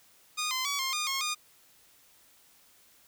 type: tone with pitch steps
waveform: 10% pulse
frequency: 1230 / 1034 / 1135 / 1061 / 1219 / 1081 / 1222 Hz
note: D#6 / C6 / C#6 / C6 / D#6 / C#6 / D#6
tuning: -20 / -21 / +41 / +24 / -36 / -44 / -32 cents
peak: -21 dBFS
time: 0.37-1.35 s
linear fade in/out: 20 ms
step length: 140 ms
effects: white hiss -61 dBFS RMS until 3.07 s